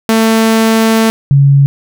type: tone pair in turn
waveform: sawtooth / sine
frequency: 223.3 / 139.64 Hz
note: A3 / C#3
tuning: +26 / +13 cents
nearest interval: minor sixth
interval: 813 cents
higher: first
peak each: -3 dBFS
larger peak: neither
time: 0.09-1.1 / 1.31-1.66 s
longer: first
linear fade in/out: 0 ms
effects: none